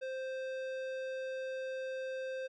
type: tone with tanh clipping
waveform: sine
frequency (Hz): 523.3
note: C5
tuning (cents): 0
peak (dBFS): -39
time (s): 0.01-2.48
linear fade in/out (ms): 20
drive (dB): 15
effects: none